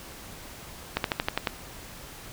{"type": "slowing click train", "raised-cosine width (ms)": 0.3, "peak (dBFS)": -8, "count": 7, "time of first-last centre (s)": [0.97, 1.472], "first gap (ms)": 72, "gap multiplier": 1.06, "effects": ["pink hiss -44 dBFS RMS until 2.32 s"]}